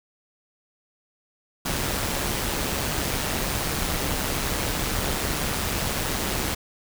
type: noise with amplitude modulation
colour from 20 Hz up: pink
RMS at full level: -24 dBFS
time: 1.65-6.55 s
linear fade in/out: 10 ms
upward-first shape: sine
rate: 140 Hz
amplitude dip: 55%
effects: none